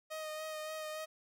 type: tone with vibrato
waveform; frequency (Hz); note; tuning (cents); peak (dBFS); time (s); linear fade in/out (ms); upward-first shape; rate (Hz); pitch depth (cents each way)
sawtooth; 622.3; D#5; 0; -36; 0.1-1.06; 20; sine; 3.5; 19
effects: none